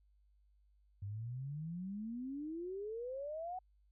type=exponential sweep; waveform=sine; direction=up; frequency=96.6 to 754 Hz; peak=-40 dBFS; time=1.02-3.59 s; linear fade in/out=5 ms; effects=added 50 Hz sine -67 dBFS peak until 3.91 s